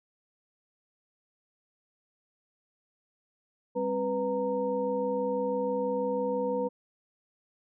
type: tone cluster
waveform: sine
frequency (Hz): 200.1 / 266.2 / 493.7 / 925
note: G3 / C4 / B4 / A#5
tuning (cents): +36 / +30 / -1 / -14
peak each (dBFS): -36 / -36 / -28 / -36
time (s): 3.75-6.69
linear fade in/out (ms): 20
effects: none